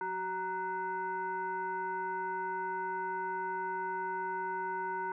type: tone with frequency modulation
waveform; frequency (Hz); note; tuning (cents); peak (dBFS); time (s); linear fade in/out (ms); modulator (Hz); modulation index
sine; 932.3; A#5; 0; -33; 0.01-5.12; 2; 555; 0.89
effects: none